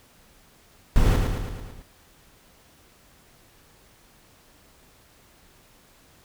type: noise with echo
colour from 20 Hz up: brown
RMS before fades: -17 dBFS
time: 0.96-1.16 s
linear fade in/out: 0 ms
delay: 110 ms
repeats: 6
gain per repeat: -4 dB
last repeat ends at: 1.82 s
effects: pink hiss -56 dBFS RMS until 6.24 s